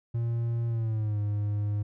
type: tone with pitch glide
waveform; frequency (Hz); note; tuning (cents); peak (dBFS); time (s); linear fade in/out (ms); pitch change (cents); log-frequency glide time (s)
triangle; 116.9 to 103.55; A#2 to G#2; +5 to -5; -24; 0.14-1.83; 10; -210; 0.68-1.19
effects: none